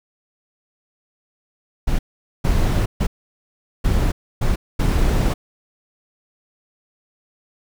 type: noise bursts at uneven times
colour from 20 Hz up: brown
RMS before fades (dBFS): -17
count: 6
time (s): 1.87-1.99 / 2.44-2.86 / 3-3.07 / 3.84-4.12 / 4.41-4.56 / 4.79-5.34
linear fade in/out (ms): 10
effects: none